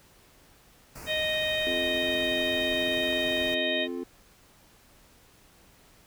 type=band-stop noise; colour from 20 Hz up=pink; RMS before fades=-43 dBFS; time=0.95-3.55 s; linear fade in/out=10 ms; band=2700 to 4400 Hz; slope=96 dB/octave
type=harmonic tone; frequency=621 Hz; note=D#5; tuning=3 cents flat; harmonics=1 / 3 / 4 / 5 / 6; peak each=-30 / -32 / -34 / -34 / -32 dBFS; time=1.06-3.88 s; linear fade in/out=50 ms
type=chord; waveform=triangle; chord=F major; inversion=second; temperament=just; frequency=261.9 / 349.2 / 436.5 Hz; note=C4 / F4 / A4; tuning=+2 / 0 / -14 cents; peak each=-33 / -33 / -37 dBFS; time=1.66-4.04 s; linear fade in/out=10 ms
effects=pink hiss -58 dBFS RMS until 6.06 s